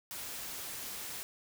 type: noise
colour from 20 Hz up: white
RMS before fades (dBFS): -42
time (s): 0.11-1.23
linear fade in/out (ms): 0
effects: none